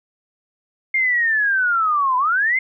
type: linear two-way sweep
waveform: sine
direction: down then up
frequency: 2133 to 987.8 to 2133 Hz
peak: -15 dBFS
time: 0.94-2.59 s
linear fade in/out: 5 ms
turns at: 2.17 s
effects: none